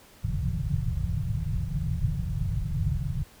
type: low-pass noise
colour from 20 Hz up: white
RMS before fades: -28 dBFS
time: 0.23-3.24 s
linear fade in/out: 20 ms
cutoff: 170 Hz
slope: 96 dB/octave
effects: pink hiss -54 dBFS RMS until 3.4 s